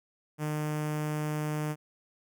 sawtooth tone with notch filter, 151.7 Hz, D#3, 44 cents flat, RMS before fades -32 dBFS, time 0.38-1.76 s, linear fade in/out 50 ms, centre 4000 Hz, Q 1.3, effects none

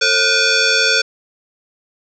sine tone with frequency modulation, 1523 Hz, F#6, 50 cents sharp, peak -11 dBFS, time 0.01-1.02 s, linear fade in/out 10 ms, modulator 985 Hz, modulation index 4.4, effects none

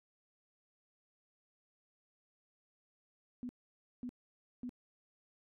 sine tone bursts, 246.9 Hz, B3, in tune, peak -39 dBFS, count 3, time 3.43-4.693 s, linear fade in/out 0 ms, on 61 ms, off 540 ms, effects none

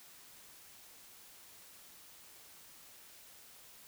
silence, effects white hiss -57 dBFS RMS until 3.87 s

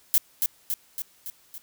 violet noise with echo, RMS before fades -19 dBFS, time 0.14-0.18 s, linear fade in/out 0 ms, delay 280 ms, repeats 5, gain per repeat -4 dB, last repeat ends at 1.58 s, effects white hiss -59 dBFS RMS until 1.62 s

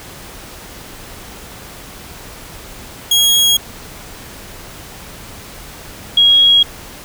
sawtooth / sine tone pair in turn, 3299 / 3299 Hz, G#7 / G#7, -12 / -12 cents, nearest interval unison, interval 0 cents, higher neither, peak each -6 dBFS, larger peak neither, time 3.11-3.57 / 6.17-6.63 s, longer neither, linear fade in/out 5 ms, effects pink hiss -34 dBFS RMS until 7.04 s

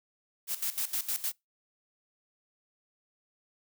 blue noise with tremolo, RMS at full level -31 dBFS, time 0.47-1.33 s, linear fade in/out 50 ms, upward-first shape square, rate 6.5 Hz, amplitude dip 80%, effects noise-tail reverb RT60 0.2 s tail -26 dB re dry

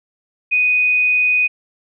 sine tone, 2489 Hz, D#7, in tune, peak -12 dBFS, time 0.51-1.48 s, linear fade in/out 20 ms, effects none

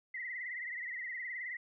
sine tone with vibrato, 1975.5 Hz, B6, in tune, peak -38 dBFS, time 0.14-1.57 s, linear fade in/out 5 ms, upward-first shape triangle, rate 19 Hz, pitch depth 110 cents each way, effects none

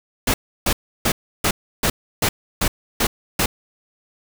pink noise bursts, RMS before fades -18 dBFS, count 9, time 0.27-3.46 s, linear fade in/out 5 ms, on 70 ms, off 320 ms, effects none

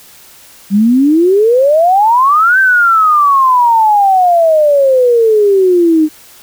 sine exponential two-way sweep, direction up then down, 192.3 to 1573 to 303.1 Hz, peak -5 dBFS, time 0.7-6.09 s, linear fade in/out 50 ms, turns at 2.59 s, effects white hiss -39 dBFS RMS until 6.42 s

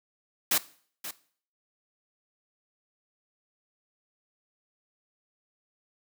white noise with echo, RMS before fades -24 dBFS, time 0.51-0.58 s, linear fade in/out 5 ms, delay 530 ms, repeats 1, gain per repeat -13 dB, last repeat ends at 1.11 s, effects noise-tail reverb RT60 0.5 s tail -18 dB re dry + high-pass 200 Hz 12 dB/octave

